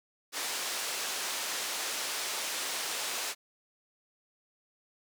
white band-pass noise, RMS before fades -35 dBFS, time 0.32-3.35 s, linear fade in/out 50 ms, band 390 to 7700 Hz, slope 12 dB/octave, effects none

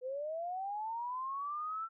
sine linear sweep, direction up, 493.9 to 1347 Hz, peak -36 dBFS, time 0.01-1.89 s, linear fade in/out 50 ms, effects none

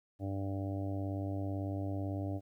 harmonic tone, 98 Hz, G2, in tune, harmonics 1 / 2 / 3 / 4 / 5 / 6 / 7 / 8, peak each -36 / -49 / -39 / -51 / -52 / -46 / -48 / -54 dBFS, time 0.19-2.41 s, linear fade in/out 50 ms, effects 12-bit

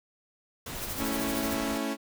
pink noise, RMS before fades -38 dBFS, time 0.66-1.78 s, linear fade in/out 5 ms
blue noise with tremolo, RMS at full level -36 dBFS, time 0.74-1.58 s, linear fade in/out 50 ms, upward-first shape sine, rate 13 Hz, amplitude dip 65%
sawtooth chord, A major, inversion none, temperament equal, 220 / 277.2 / 329.6 Hz, A3 / C#4 / E4, 0 / 0 / 0 cents, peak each -30 / -28 / -32 dBFS, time 0.97-1.97 s, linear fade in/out 50 ms
effects none

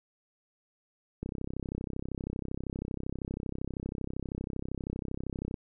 click train, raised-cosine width 3 ms, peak -22 dBFS, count 142, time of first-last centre 1.23-5.542 s, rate 32.7 Hz, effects none

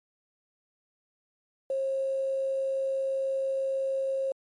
sine tone with quantisation, 537 Hz, C5, 45 cents sharp, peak -26 dBFS, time 1.7-4.32 s, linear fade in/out 2 ms, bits 9, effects MP3 48 kbps

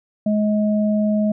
sine tone pair together, 211.2 / 632.9 Hz, G#3 / D#5, +29 / +29 cents, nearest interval octave + perfect fifth, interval 1900 cents, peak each -16 / -23 dBFS, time 0.26-1.32 s, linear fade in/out 5 ms, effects none

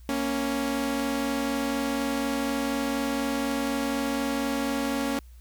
sawtooth tone pair together, 233.2 / 277.3 Hz, A#3 / C#4, +1 / +1 cents, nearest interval minor third, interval 300 cents, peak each -27 / -23 dBFS, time 0.09-5.19 s, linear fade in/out 0 ms, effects added 60 Hz sine -45 dBFS peak until 5.4 s + white hiss -63 dBFS RMS until 5.4 s

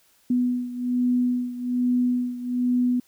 sine beating tone pair, 246.9 / 248.1 Hz, B3 / B3, 0 / +8 cents, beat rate 1.2 Hz, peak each -22 / -26 dBFS, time 0.3-3 s, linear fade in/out 5 ms, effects white hiss -61 dBFS RMS until 3.07 s

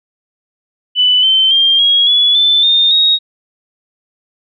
sine tone with pitch steps, 2989 / 3089 / 3192 / 3299 / 3410 / 3524 / 3642 / 3764 Hz, F#7 / G7 / G7 / G#7 / G#7 / A7 / A#7 / A#7, +17 / -26 / +31 / -12 / +45 / +2 / -41 / +16 cents, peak -7 dBFS, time 0.95-3.19 s, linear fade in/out 50 ms, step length 280 ms, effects none

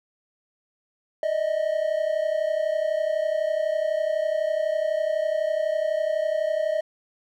triangle tone pair together, 603 / 635 Hz, D5 / D#5, +46 / +35 cents, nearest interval minor second, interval 89 cents, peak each -24 / -22 dBFS, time 1.23-6.81 s, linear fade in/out 2 ms, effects none

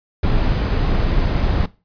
brown noise, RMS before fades -17 dBFS, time 0.23-1.66 s, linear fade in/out 5 ms, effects noise-tail reverb RT60 0.3 s tail -19 dB re dry + resampled to 11025 Hz

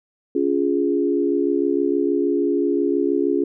sine chord, Db major, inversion none, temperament equal with one note detuned, 282.4 / 349.2 / 415.3 Hz, Db4 / F4 / Ab4, +32 / 0 / 0 cents, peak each -21 / -21 / -22 dBFS, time 0.35-3.44 s, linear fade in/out 5 ms, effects none

